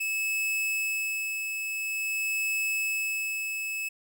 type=tone with tremolo; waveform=45% pulse; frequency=2600 Hz; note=E7; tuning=24 cents flat; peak=-26 dBFS; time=0-3.89 s; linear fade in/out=10 ms; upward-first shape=sine; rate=0.48 Hz; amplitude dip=40%; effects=none